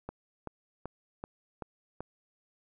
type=click train; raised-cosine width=1 ms; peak=-24 dBFS; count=6; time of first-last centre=0.09-2.006 s; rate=2.61 Hz; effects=none